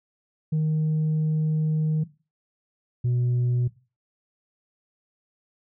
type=tone pair in turn; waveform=sine; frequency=155.56 / 122.76 Hz; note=D#3 / B2; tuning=0 / -10 cents; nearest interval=major third; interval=410 cents; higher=first; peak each=-18 dBFS; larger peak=neither; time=0.52-2.04 / 3.04-3.68 s; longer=first; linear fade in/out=10 ms; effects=noise-tail reverb RT60 0.3 s tail -17 dB re dry + tanh soft clip ceiling -19 dBFS